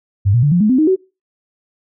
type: tone with pitch steps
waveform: sine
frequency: 99.2 / 120.03 / 145.24 / 175.74 / 212.6 / 257.3 / 311.3 / 376.7 Hz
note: G2 / B2 / D3 / F3 / G#3 / C4 / D#4 / F#4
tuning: +21 / -49 / -19 / +11 / +41 / -29 / +1 / +31 cents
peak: -9 dBFS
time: 0.25-0.962 s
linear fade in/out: 20 ms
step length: 89 ms
effects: noise-tail reverb RT60 0.3 s tail -25 dB re dry